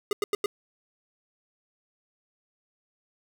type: tone bursts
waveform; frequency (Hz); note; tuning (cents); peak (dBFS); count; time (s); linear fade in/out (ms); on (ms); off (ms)
square; 410; G#4; -22; -24; 4; 0.11-0.46; 2; 20; 90
effects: none